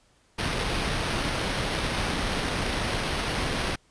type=noise with sample-and-hold; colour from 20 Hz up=pink; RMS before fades=-28 dBFS; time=0.38-3.76 s; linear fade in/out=10 ms; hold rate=7350 Hz; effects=pink hiss -63 dBFS RMS until 3.9 s + resampled to 22050 Hz